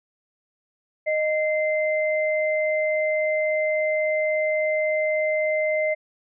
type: tone pair together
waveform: sine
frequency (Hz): 618.4 / 2078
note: D#5 / C7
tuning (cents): -11 / -12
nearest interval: octave + major sixth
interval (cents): 2099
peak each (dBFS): -21 / -26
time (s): 1.06-5.95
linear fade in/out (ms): 20
effects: none